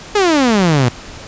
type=exponential sweep; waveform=sawtooth; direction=down; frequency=429.3 to 116.54 Hz; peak=-6 dBFS; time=0.15-0.89 s; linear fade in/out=5 ms; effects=pink hiss -33 dBFS RMS until 1.27 s + resampled to 16000 Hz